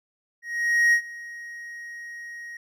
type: tone with ADSR envelope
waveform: triangle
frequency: 1883 Hz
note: A#6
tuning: 17 cents sharp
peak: -13 dBFS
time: 0.42-2.57 s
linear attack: 510 ms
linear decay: 81 ms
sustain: -21 dB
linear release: 3 ms
effects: none